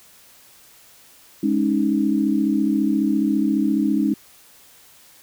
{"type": "chord", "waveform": "sine", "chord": "Ab suspended fourth", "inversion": "none", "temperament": "just", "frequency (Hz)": [207.7, 276.9, 311.5], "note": ["Ab3", "Db4", "Eb4"], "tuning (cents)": [0, -2, 2], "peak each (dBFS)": -21, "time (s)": [1.43, 4.14], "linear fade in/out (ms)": 5, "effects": ["white hiss -50 dBFS RMS until 5.22 s"]}